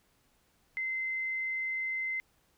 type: tone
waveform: sine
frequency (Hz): 2067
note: C7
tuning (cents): -22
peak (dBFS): -31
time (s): 0.77-2.2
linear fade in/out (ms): 0
effects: pink hiss -70 dBFS RMS until 2.57 s